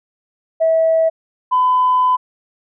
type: tone pair in turn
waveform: sine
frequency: 649 / 1007.5 Hz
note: E5 / B5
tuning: -27 / +34 cents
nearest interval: minor sixth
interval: 761 cents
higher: second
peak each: -10 dBFS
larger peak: neither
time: 0.6-1.1 / 1.51-2.17 s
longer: second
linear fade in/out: 20 ms
effects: tanh soft clip ceiling -6 dBFS